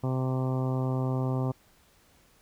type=harmonic tone; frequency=129.8 Hz; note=C3; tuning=13 cents flat; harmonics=1 / 2 / 3 / 4 / 5 / 6 / 7 / 8 / 9; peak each=-27 / -33 / -37 / -39 / -41 / -43 / -44 / -45 / -46 dBFS; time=0.03-1.52 s; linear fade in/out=10 ms; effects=pink hiss -62 dBFS RMS until 2.41 s